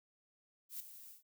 violet noise with ADSR envelope, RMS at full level -42 dBFS, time 0.69-1.23 s, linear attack 110 ms, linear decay 4 ms, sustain -12 dB, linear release 130 ms, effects none

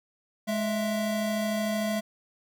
square tone pair together, 210.2 / 663.9 Hz, G#3 / E5, +21 / +12 cents, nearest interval octave + minor sixth, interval 1991 cents, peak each -29 / -31 dBFS, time 0.47-2.01 s, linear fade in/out 20 ms, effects none

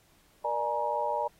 sine tone cluster, 473.2 / 594 / 841 / 945 Hz, A#4 / D5 / G#5 / A#5, +26 / +20 / +22 / +23 cents, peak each -37 / -32 / -33 / -31 dBFS, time 0.44-1.28 s, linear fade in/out 10 ms, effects pink hiss -64 dBFS RMS until 1.39 s + AAC 48 kbps

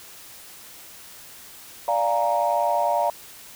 sine chord, Bb dominant seventh, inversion first, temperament equal, 587.3 / 698.5 / 830.6 / 932.3 Hz, D5 / F5 / Ab5 / Bb5, 0 / 0 / 0 / 0 cents, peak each -24 / -23 / -29 / -23 dBFS, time 1.88-3.1 s, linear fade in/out 2 ms, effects tanh soft clip ceiling -10 dBFS + white hiss -44 dBFS RMS until 3.55 s

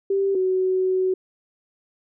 sine tone pair in turn, 392 / 373.5 Hz, G4 / F#4, 0 / +16 cents, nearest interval minor second, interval 84 cents, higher first, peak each -18 dBFS, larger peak neither, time 0.1-0.35 / 0.35-1.14 s, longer second, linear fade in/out 5 ms, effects none

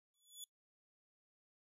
15% pulse tone with exponential growth, 3428 Hz, A7, 46 cents flat, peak -38 dBFS, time 0.14-0.44 s, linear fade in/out 1 ms, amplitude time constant 65 ms, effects noise-tail reverb RT60 0.1 s tail -22 dB re dry + resampled to 32000 Hz

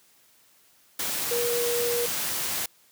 sine tone in noise, 477.7 Hz, A#4, 42 cents sharp, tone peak -25 dBFS, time 1.31-2.06 s, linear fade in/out 5 ms, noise white, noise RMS -29 dBFS, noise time 0.99-2.66 s, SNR +1 dB, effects white hiss -60 dBFS RMS until 2.91 s + high-pass 80 Hz 12 dB/octave

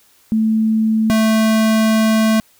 sine / square tone pair in turn, 220 / 220 Hz, A3 / A3, 0 / 0 cents, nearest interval unison, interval 0 cents, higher neither, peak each -12 dBFS, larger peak neither, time 0.32-1.1 / 1.1-2.4 s, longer second, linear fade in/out 0 ms, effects white hiss -53 dBFS RMS until 2.59 s

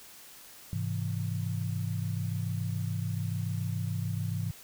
sine chord, Ab augmented, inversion none, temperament equal, 103.83 / 130.81 / 164.81 Hz, Ab2 / C3 / E3, 0 / 0 / 0 cents, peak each -32 / -36 / -35 dBFS, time 0.73-4.51 s, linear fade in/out 0 ms, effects white hiss -51 dBFS RMS until 4.63 s

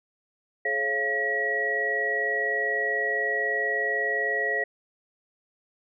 sine tone cluster, 425.4 / 545 / 689 / 1917 Hz, G#4 / C#5 / F5 / A#6, +42 / -29 / -24 / +48 cents, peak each -32 / -33 / -33 / -25 dBFS, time 0.65-4.64 s, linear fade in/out 5 ms, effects none

